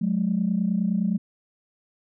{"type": "tone pair together", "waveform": "sine", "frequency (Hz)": [183.08, 212.8], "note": ["F#3", "G#3"], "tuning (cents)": [-18, 42], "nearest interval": "minor third", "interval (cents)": 260, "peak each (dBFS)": -23, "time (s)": [0.01, 1.18], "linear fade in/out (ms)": 10, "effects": ["tanh soft clip ceiling -13 dBFS"]}